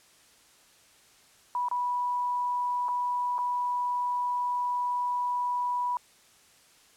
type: tone with dropouts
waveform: sine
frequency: 981 Hz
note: B5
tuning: 12 cents flat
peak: -26 dBFS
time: 1.55-5.97 s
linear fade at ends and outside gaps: 1 ms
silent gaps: 1.685-1.713 / 2.884-2.888 / 3.382-3.388 s
effects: white hiss -59 dBFS RMS until 6.96 s + low-pass 10000 Hz 12 dB/octave

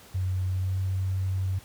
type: tone with pitch glide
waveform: sine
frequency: 92.9 to 94.52 Hz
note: F#2 to F#2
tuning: +7 to +37 cents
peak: -24 dBFS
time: 0.14-1.59 s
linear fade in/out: 10 ms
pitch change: +30 cents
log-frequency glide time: 0.57-0.77 s
effects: pink hiss -51 dBFS RMS until 1.64 s + high-pass 60 Hz 12 dB/octave

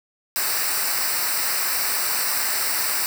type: noise with comb filter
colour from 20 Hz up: white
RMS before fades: -23 dBFS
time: 0.36-3.06 s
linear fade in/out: 0 ms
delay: 0.3 ms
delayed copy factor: -0.8
effects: none

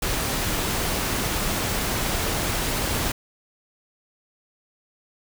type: noise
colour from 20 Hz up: pink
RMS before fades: -25 dBFS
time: 0.02-3.12 s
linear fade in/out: 5 ms
effects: none

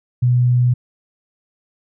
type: tone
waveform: sine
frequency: 123.47 Hz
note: B2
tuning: in tune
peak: -11 dBFS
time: 0.22-0.74 s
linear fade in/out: 10 ms
effects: none

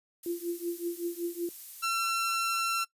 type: noise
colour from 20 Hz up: violet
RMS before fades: -42 dBFS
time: 0.23-1.85 s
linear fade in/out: 5 ms
type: tone with tremolo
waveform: sine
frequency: 344 Hz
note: F4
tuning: 26 cents flat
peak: -27 dBFS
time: 0.26-1.49 s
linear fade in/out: 2 ms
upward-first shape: triangle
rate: 5.3 Hz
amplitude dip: 100%
type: tone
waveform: sawtooth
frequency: 1352 Hz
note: E6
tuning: 43 cents sharp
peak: -24 dBFS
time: 1.82-2.85 s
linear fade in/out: 20 ms
effects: noise-tail reverb RT60 0.1 s tail -18 dB re dry + resampled to 32000 Hz

